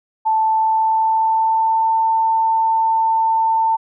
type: tone with pitch glide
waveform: sine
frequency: 880 to 894.9 Hz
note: A5 to A5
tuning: 0 to +29 cents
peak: -13 dBFS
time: 0.25-3.77 s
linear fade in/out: 20 ms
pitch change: +29 cents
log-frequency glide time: 0.39-1.95 s
effects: none